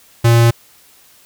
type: tone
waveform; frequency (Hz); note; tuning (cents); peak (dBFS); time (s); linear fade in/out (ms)
square; 116.9; A#2; +5; -8; 0.24-0.51; 10
effects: white hiss -48 dBFS RMS until 1.25 s